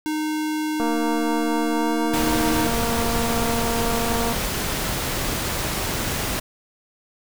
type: tone with pitch glide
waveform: square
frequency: 307.9 to 311.7 Hz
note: D#4 to D#4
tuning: -18 to +3 cents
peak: -23 dBFS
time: 0.06-2.67 s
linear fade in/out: 0 ms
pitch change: +21 cents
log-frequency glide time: 1.77-1.95 s
type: click train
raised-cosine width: 1 ms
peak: -14 dBFS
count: 819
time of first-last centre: 0.8-4.326 s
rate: 232 Hz
type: noise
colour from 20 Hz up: pink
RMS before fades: -25 dBFS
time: 2.13-6.4 s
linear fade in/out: 10 ms
effects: none